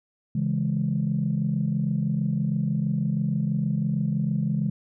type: chord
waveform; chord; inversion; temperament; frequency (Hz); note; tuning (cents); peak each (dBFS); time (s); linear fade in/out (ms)
sine; C# minor; none; equal; 138.59 / 164.81 / 207.7; C#3 / E3 / G#3; 0 / 0 / 0; -26; 0.35-4.7; 5
effects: tanh soft clip ceiling -14 dBFS